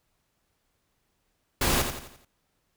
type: noise with echo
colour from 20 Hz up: pink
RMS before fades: -24 dBFS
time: 1.61-1.82 s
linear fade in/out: 5 ms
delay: 86 ms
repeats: 5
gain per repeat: -7 dB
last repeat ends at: 2.25 s
effects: pink hiss -74 dBFS RMS until 2.76 s